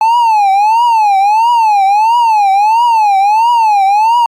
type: tone with vibrato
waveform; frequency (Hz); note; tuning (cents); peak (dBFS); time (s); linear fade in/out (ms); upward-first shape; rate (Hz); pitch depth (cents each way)
triangle; 862; A5; -36; -4; 0.01-4.26; 2; triangle; 1.5; 210
effects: AAC 64 kbps